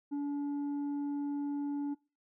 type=tone with tanh clipping; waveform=sine; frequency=286.8 Hz; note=D4; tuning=41 cents flat; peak=-33 dBFS; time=0.11-1.95 s; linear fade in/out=20 ms; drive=4 dB; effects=noise-tail reverb RT60 0.3 s tail -23 dB re dry